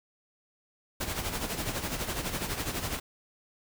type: noise with tremolo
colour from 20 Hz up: pink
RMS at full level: -31 dBFS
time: 1-3 s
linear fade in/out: 10 ms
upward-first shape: sine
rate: 12 Hz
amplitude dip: 60%
effects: none